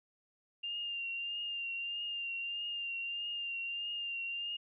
sine tone with vibrato, 2794 Hz, F7, in tune, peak -36 dBFS, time 0.63-4.57 s, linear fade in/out 10 ms, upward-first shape triangle, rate 1.6 Hz, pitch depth 35 cents each way, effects none

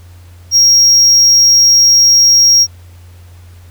triangle tone, 5600 Hz, F8, 4 cents sharp, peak -3 dBFS, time 0.51-2.67 s, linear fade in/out 50 ms, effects added 88 Hz sine -34 dBFS peak until 3.7 s + pink hiss -47 dBFS RMS until 3.7 s

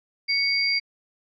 sine tone pair together, 2217 / 4741 Hz, C#7 / D8, 0 / +16 cents, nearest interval octave + minor second, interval 1316 cents, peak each -23 dBFS, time 0.28-0.8 s, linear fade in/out 20 ms, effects AAC 64 kbps

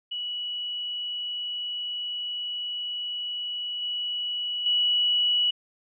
sine tone with level steps, 2937 Hz, F#7, 13 cents flat, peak -29 / -27 / -20 dBFS, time 0.11-5.51 s, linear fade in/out 10 ms, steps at 3.82 / 4.66 s, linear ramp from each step 2 ms, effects none

